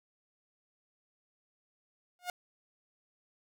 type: tone with exponential growth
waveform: sawtooth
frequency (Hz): 716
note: F5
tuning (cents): +43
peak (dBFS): -27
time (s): 2.19-2.3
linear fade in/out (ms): 1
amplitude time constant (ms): 22
effects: none